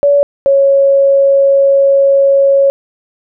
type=tone pair in turn; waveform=sine; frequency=570 / 551.9 Hz; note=C#5 / C#5; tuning=+48 / -8 cents; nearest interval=minor second; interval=56 cents; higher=first; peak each=-5 dBFS; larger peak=neither; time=0.03-0.23 / 0.46-2.7 s; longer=second; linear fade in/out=0 ms; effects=none